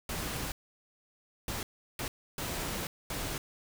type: noise bursts at uneven times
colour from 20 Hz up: pink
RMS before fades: -36 dBFS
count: 5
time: 0.09-0.52 / 1.48-1.63 / 1.99-2.08 / 2.38-2.87 / 3.1-3.38 s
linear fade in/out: 2 ms
effects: none